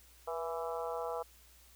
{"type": "harmonic tone with a mistuned harmonic", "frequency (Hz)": 166.1, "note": "E3", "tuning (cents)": 13, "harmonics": [3, 4, 5, 6, 7, 8], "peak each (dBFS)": [-39, -41, -43, -45, -46, -47], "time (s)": [0.27, 1.23], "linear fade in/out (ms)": 10, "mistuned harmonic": 3, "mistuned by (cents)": -36, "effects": ["added 60 Hz sine -62 dBFS peak until 1.75 s", "white hiss -62 dBFS RMS until 1.75 s"]}